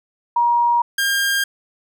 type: tone pair in turn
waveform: sine / sawtooth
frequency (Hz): 950 / 1607.6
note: A#5 / G6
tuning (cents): +33 / +43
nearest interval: major sixth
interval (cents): 910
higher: second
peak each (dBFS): -13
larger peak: neither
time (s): 0.36-0.82 / 0.98-1.44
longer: neither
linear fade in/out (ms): 5
effects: none